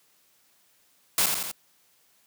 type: noise with echo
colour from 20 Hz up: white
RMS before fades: -22 dBFS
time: 1.18-1.26 s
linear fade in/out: 2 ms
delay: 85 ms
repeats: 3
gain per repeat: -4 dB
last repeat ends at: 1.515 s
effects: white hiss -64 dBFS RMS until 2.26 s + high-pass 100 Hz 12 dB/octave